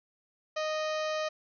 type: harmonic tone with a mistuned harmonic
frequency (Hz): 620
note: D#5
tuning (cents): -6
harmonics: 1 / 2 / 3 / 4 / 5 / 6 / 7 / 8 / 9 / 10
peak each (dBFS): -31 / -37 / -41 / -43 / -45 / -47 / -48 / -49 / -50 / -51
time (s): 0.56-1.29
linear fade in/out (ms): 10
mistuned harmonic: 6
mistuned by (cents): +78
effects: none